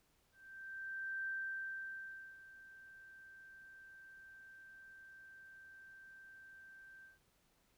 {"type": "tone with ADSR envelope", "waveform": "sine", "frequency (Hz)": 1565, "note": "G6", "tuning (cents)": -3, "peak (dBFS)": -38, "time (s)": [0.32, 7.19], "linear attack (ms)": 950, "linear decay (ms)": 1100, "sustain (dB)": -17, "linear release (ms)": 150, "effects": ["pink hiss -75 dBFS RMS until 7.77 s"]}